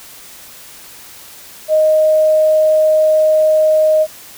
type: tone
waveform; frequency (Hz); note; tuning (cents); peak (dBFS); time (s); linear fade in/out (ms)
sine; 622.3; D#5; 0; -8; 1.68-4.07; 50
effects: white hiss -37 dBFS RMS until 4.37 s